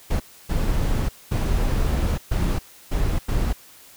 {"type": "noise bursts at uneven times", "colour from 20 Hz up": "brown", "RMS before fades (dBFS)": -21, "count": 6, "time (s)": [[0.1, 0.2], [0.49, 1.09], [1.31, 2.18], [2.31, 2.59], [2.91, 3.19], [3.28, 3.53]], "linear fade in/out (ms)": 10, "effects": ["white hiss -48 dBFS RMS until 3.96 s"]}